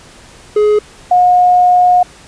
triangle / sine tone pair in turn, 420.7 / 720.3 Hz, G#4 / F#5, +22 / -47 cents, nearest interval major sixth, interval 931 cents, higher second, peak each -5 dBFS, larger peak neither, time 0.56-0.79 / 1.11-2.03 s, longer second, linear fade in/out 5 ms, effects pink hiss -39 dBFS RMS until 2.27 s + resampled to 22050 Hz

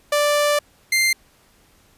sawtooth tone pair in turn, 587.3 / 2093 Hz, D5 / C7, 0 / 0 cents, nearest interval octave + minor seventh, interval 2200 cents, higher second, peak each -12 dBFS, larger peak neither, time 0.12-0.59 / 0.92-1.13 s, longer first, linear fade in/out 5 ms, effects pink hiss -56 dBFS RMS until 1.97 s + resampled to 32000 Hz

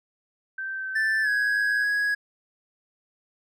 sine tone with vibrato, 1550 Hz, G6, 20 cents flat, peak -29 dBFS, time 0.58-1.84 s, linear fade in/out 5 ms, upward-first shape sine, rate 2.2 Hz, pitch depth 10 cents each way
triangle tone with pitch glide, 1763 to 1664.1 Hz, A6 to G#6, +3 to +3 cents, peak -20 dBFS, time 0.95-2.15 s, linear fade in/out 10 ms, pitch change -100 cents, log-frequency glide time 1.22-1.29 s
effects none

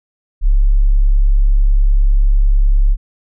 sine tone, 34.68 Hz, C#1, 2 cents sharp, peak -7 dBFS, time 0.41-2.97 s, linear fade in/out 50 ms, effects none

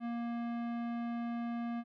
sine tone with tanh clipping, 235.3 Hz, A#3, 16 cents sharp, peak -37 dBFS, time 0-1.84 s, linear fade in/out 50 ms, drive 17 dB, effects none

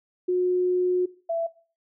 sine tone pair in turn, 362.3 / 666.4 Hz, F#4 / E5, -36 / +19 cents, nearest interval major seventh, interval 1055 cents, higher second, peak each -20 / -23 dBFS, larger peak first, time 0.28-1.06 / 1.29-1.47 s, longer first, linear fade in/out 10 ms, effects noise-tail reverb RT60 0.4 s tail -19 dB re dry

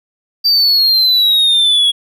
triangle exponential sweep, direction down, 4687 to 3322 Hz, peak -7 dBFS, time 0.44-1.92 s, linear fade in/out 20 ms, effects none

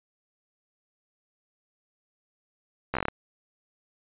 slowing click train, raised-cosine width 0.5 ms, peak -12 dBFS, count 8, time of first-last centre 2.94-3.084 s, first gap 13 ms, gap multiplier 1.15, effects resampled to 8000 Hz

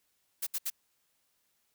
blue noise bursts, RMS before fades -33 dBFS, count 3, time 0.42-0.702 s, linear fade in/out 10 ms, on 48 ms, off 69 ms, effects white hiss -75 dBFS RMS until 1.74 s

